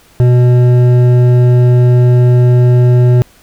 triangle tone with hard clipping, 123.47 Hz, B2, in tune, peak -6 dBFS, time 0.2-3.22 s, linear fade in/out 0 ms, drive 13 dB, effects pink hiss -45 dBFS RMS until 3.42 s

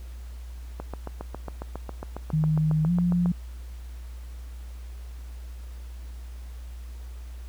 click train, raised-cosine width 1 ms, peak -20 dBFS, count 19, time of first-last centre 0.8-3.259 s, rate 7.32 Hz
sine tone with pitch glide, 155.56 to 175.62 Hz, D#3 to F3, 0 to +10 cents, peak -20 dBFS, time 2.33-3.32 s, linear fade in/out 5 ms, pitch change +210 cents, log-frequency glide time 2.85-2.91 s
effects added 60 Hz sine -36 dBFS peak until 7.48 s + pink hiss -55 dBFS RMS until 7.48 s

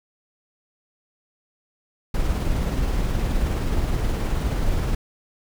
brown noise with tremolo, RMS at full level -21 dBFS, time 2.14-4.95 s, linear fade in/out 5 ms, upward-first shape sine, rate 19 Hz, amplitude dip 25%, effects none

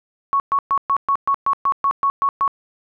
sine tone bursts, 1108.7 Hz, C#6, in tune, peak -14 dBFS, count 12, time 0.33-2.478 s, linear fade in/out 0 ms, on 69 ms, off 120 ms, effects none

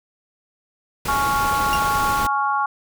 pink noise, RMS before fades -27 dBFS, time 1.05-2.27 s, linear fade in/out 5 ms
sine chord, Db major, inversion second, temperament equal with one note detuned, 836.4 / 1108.7 / 1396.9 Hz, Ab5 / Db6 / F6, +12 / 0 / 0 cents, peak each -22 / -21 / -25 dBFS, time 1.08-2.66 s, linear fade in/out 5 ms
35% pulse tone with exponential decay, 2794 Hz, F7, in tune, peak -18 dBFS, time 1.73-1.84 s, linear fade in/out 0 ms, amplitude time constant 22 ms
effects none

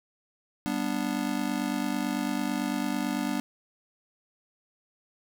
square chord, G major, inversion none, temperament just, 196 / 245 / 294 Hz, G3 / B3 / D4, 0 / -14 / +2 cents, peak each -34 / -32 / -32 dBFS, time 0.66-3.4 s, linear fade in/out 0 ms, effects none

